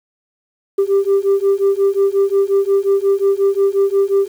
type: beating tone pair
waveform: sine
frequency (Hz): 392 / 397.6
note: G4 / G4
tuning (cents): 0 / +25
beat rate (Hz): 5.6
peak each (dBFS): -13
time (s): 0.78-4.28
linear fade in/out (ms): 10
effects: tanh soft clip ceiling -8 dBFS + 7-bit